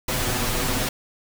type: noise with comb filter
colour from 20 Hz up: pink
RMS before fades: -24 dBFS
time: 0.08-0.89 s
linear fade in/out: 5 ms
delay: 8 ms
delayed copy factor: +0.75
effects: none